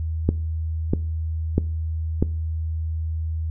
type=click train; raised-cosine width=3 ms; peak=-5 dBFS; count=4; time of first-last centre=0.29-2.225 s; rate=1.55 Hz; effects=noise-tail reverb RT60 0.4 s tail -20 dB re dry + added 80 Hz sine -23 dBFS peak until 3.5 s